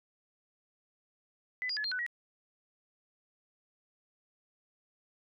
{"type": "tone with pitch steps", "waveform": "sine", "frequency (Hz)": [2006, 4849, 1709, 4203, 1496, 1910], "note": ["B6", "D#8", "G#6", "C8", "F#6", "A#6"], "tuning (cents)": [26, -45, 49, 7, 19, 42], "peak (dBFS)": -32, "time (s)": [1.62, 2.064], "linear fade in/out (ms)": 0, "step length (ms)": 74, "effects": []}